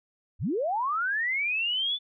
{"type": "linear sweep", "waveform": "sine", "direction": "up", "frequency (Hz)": [50.2, 3520], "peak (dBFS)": -25, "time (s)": [0.39, 1.99], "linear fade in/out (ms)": 50, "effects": []}